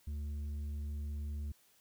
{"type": "tone with tanh clipping", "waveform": "sine", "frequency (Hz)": 73.42, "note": "D2", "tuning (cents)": 0, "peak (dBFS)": -38, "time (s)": [0.07, 1.52], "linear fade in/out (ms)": 5, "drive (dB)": 6, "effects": ["white hiss -68 dBFS RMS until 1.8 s"]}